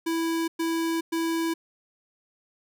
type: tone bursts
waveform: square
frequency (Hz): 329.6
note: E4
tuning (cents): 0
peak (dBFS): -25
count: 3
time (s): 0.06-1.54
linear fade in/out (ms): 10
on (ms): 420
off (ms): 110
effects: none